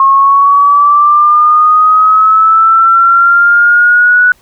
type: linear sweep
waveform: sine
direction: up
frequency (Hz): 1080 to 1480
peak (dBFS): -3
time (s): 0-4.32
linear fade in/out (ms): 2
effects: pink hiss -48 dBFS RMS until 4.41 s